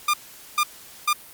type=tone bursts; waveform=sawtooth; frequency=1204 Hz; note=D6; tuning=43 cents sharp; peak=-14 dBFS; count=3; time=0.08-1.131 s; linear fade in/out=5 ms; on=57 ms; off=440 ms; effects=white hiss -45 dBFS RMS until 1.33 s + Opus 48 kbps